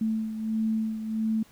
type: beating tone pair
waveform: sine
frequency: 220 / 221.5 Hz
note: A3 / A3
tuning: 0 / +12 cents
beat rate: 1.5 Hz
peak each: -26 / -33 dBFS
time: 0.01-1.43 s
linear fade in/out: 5 ms
effects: pink hiss -57 dBFS RMS until 1.51 s